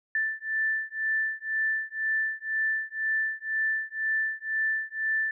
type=beating tone pair; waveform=sine; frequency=1764 / 1766 Hz; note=A6 / A6; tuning=+4 / +6 cents; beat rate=2 Hz; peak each=-29 dBFS; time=0.15-5.31 s; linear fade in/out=2 ms; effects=none